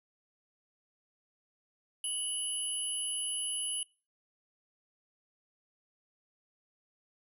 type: tone pair together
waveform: sine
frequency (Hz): 2960 / 10689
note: F#7 / E9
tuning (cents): 0 / +23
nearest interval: octave + minor seventh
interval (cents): 2223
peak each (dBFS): -35 / -33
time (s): 2.04-3.83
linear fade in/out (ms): 2
effects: noise-tail reverb RT60 0.3 s tail -23 dB re dry + tanh soft clip ceiling -27 dBFS